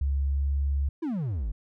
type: tone with pitch glide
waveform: sine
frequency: 69.3 to 69.86 Hz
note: C#2 to C#2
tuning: 0 to +14 cents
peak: -23 dBFS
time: 0.01-0.89 s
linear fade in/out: 5 ms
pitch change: +14 cents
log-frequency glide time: 0.29-0.46 s
type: exponential sweep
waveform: triangle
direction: down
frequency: 349.2 to 43.91 Hz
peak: -25 dBFS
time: 1.02-1.52 s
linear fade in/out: 10 ms
effects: none